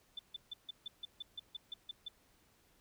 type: tone bursts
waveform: sine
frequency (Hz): 3520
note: A7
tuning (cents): 0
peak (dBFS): -40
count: 12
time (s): 0.17-2.084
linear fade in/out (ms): 5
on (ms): 22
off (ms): 150
effects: pink hiss -70 dBFS RMS until 2.8 s